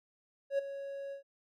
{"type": "tone with ADSR envelope", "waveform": "triangle", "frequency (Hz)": 554.4, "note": "C#5", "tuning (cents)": 0, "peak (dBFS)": -24, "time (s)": [0.5, 1.23], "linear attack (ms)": 86, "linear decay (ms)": 11, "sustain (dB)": -13, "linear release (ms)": 110, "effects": []}